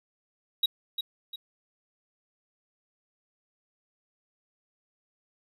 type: tone with echo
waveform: triangle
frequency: 3827 Hz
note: A#7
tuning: 45 cents sharp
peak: -19 dBFS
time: 0.63-0.66 s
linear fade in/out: 5 ms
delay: 350 ms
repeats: 2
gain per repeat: -8 dB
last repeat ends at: 1.36 s
effects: none